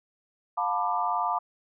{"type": "chord", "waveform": "sine", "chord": "B half-diminished seventh", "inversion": "second", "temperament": "just", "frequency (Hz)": [711.2, 889, 987.8, 1185.3], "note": ["F5", "A5", "B5", "D6"], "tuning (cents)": [31, 18, 0, 16], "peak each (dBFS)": -30, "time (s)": [0.57, 1.39], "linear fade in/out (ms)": 10, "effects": []}